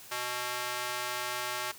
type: tone with high-pass filter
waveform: square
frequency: 123.47 Hz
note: B2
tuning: in tune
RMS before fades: -35 dBFS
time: 0.11-1.72 s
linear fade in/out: 10 ms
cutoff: 1000 Hz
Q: 0.8
effects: white hiss -50 dBFS RMS until 1.78 s